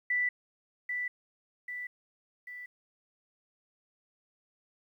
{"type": "tone with echo", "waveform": "sine", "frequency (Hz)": 1975.5, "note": "B6", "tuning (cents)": 0, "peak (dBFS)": -26, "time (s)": [0.1, 0.29], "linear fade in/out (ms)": 5, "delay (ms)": 790, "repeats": 3, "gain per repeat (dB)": -5, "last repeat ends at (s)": 2.66, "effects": ["11-bit"]}